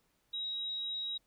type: tone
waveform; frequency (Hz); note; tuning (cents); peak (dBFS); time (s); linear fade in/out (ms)
sine; 3824; A#7; +43; -35; 0.33-1.18; 10
effects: pink hiss -75 dBFS RMS until 1.26 s